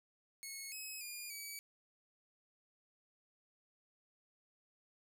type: tone with pitch steps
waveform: 10% pulse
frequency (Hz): 2188 / 2558 / 2422 / 2282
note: C#7 / D#7 / D#7 / C#7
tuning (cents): -23 / +47 / -47 / +50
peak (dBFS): -36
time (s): 0.43-1.59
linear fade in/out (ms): 0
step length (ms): 290
effects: none